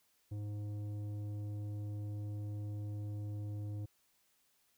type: tone with tanh clipping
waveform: triangle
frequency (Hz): 103.83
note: G#2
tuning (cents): 0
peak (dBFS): -40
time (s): 0.31-3.86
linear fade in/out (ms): 10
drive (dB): 14
effects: white hiss -74 dBFS RMS until 4.77 s